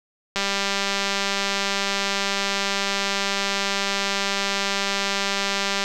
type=click train; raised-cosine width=0.2 ms; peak=-6 dBFS; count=1086; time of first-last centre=0.36-5.84 s; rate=198 Hz; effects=none